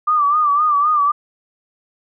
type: tone with vibrato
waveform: sine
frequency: 1188 Hz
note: D6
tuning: 20 cents sharp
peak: -12 dBFS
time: 0.07-1.12 s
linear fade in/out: 10 ms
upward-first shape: sine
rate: 3.9 Hz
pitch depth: 77 cents each way
effects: none